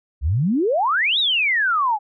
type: exponential two-way sweep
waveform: sine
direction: up then down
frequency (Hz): 62 to 3925 to 804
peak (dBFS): -16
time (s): 0.21-1.99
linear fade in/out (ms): 50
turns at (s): 1.19
effects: none